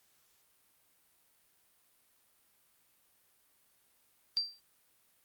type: tone with exponential decay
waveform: sine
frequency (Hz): 4699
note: D8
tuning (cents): 0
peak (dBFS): -25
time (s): 4.37-4.6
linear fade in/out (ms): 0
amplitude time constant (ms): 49
effects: white hiss -70 dBFS RMS until 5.24 s + Opus 48 kbps